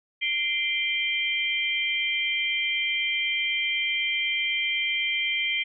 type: tone cluster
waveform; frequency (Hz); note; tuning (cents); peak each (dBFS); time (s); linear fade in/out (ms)
sine; 2076 / 2368 / 3146; C7 / D7 / G7; -14 / +14 / +6; -28; 0.21-5.64; 20
effects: none